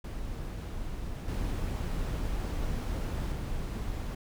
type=noise with level steps; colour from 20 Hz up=brown; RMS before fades=-37 / -32 / -34 dBFS; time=0.04-4.15 s; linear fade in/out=5 ms; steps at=1.28 / 3.32 s; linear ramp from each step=2 ms; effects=none